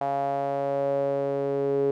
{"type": "tone with band-pass filter sweep", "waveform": "sawtooth", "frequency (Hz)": 139.3, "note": "C#3", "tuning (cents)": 9, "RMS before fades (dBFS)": -26, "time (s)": [0.01, 1.91], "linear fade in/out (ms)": 2, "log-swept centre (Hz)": [730, 420], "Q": 6.1, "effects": []}